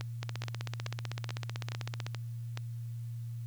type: two click trains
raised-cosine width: 0.2 ms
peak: -21 / -20 dBFS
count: 7 / 30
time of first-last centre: 0.01-2.574 / 0.23-2.065 s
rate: 2.34 / 15.8 Hz
effects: added 117 Hz sine -37 dBFS peak until 3.46 s + white hiss -65 dBFS RMS until 3.46 s